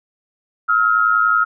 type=tone pair together; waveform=sine; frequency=1291.5 / 1402 Hz; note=E6 / F6; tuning=-36 / +6 cents; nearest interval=minor second; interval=142 cents; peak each=-15 dBFS; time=0.68-1.45 s; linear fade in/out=20 ms; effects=none